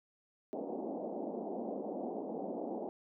pink band-pass noise, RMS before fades -40 dBFS, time 0.53-2.89 s, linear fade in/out 0 ms, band 210 to 780 Hz, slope 48 dB/octave, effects none

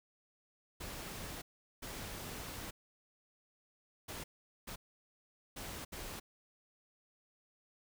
pink noise bursts at uneven times, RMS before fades -45 dBFS, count 6, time 0.8-1.42 / 1.82-2.71 / 4.08-4.24 / 4.67-4.76 / 5.56-5.85 / 5.92-6.2 s, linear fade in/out 10 ms, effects none

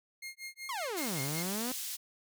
sawtooth tone with tremolo, 2133 Hz, C7, 33 cents sharp, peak -36 dBFS, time 0.22-1.43 s, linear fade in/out 5 ms, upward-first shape sine, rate 5.3 Hz, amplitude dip 100%
sawtooth exponential two-way sweep, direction down then up, 1140 to 130.81 to 261.4 Hz, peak -31 dBFS, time 0.69-1.72 s, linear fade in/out 2 ms, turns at 1.21 s
pink high-pass noise, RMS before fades -39 dBFS, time 0.96-1.97 s, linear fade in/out 20 ms, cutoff 4600 Hz, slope 12 dB/octave
effects none

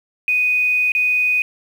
sine tone with dropouts, 2489 Hz, D#7, in tune, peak -14 dBFS, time 0.28-1.42 s, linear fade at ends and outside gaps 1 ms, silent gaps 0.919-0.95 s, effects 7-bit

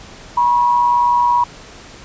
sine tone pair together, 965.7 / 1084 Hz, B5 / C#6, -39 / -39 cents, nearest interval major second, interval 200 cents, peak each -11 / -21 dBFS, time 0.37-1.44 s, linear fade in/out 5 ms, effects pink hiss -38 dBFS RMS until 2.04 s + resampled to 16000 Hz

